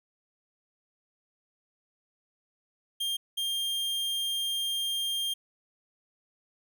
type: tone bursts at uneven times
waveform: 45% pulse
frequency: 3200 Hz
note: G7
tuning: 35 cents sharp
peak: -28 dBFS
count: 2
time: 3-3.17 / 3.37-5.34 s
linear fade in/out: 10 ms
effects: none